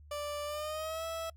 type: tone with pitch glide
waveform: 30% pulse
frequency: 587.3 to 655.4 Hz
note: D5 to E5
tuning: 0 to -10 cents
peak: -33 dBFS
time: 0.11-1.3 s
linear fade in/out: 5 ms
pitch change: +190 cents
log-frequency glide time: 0.45-1.05 s
effects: noise-tail reverb RT60 0.1 s tail -26 dB re dry + added 74 Hz sine -52 dBFS peak until 1.36 s